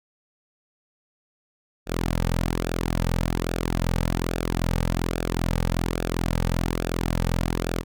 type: tone with flanger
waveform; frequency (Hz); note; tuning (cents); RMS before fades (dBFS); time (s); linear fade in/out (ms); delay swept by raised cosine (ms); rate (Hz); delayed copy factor
sawtooth; 42.61; F1; -42; -25; 1.86-7.84; 50; 0.96 to 2.96; 1.2; -0.65
effects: none